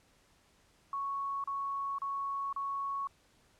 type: tone bursts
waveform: sine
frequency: 1108.7 Hz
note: C#6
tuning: in tune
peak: -33 dBFS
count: 4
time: 0.93-3.072 s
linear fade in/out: 2 ms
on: 510 ms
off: 34 ms
effects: pink hiss -67 dBFS RMS until 3.59 s + low-pass 10000 Hz 12 dB/octave